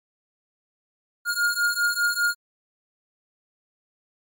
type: beating tone pair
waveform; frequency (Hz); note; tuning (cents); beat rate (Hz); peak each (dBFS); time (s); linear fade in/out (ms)
square; 1420 / 1425; F6 / F6; +28 / +34; 5; -25 / -24; 1.25-2.35; 50
effects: MP3 96 kbps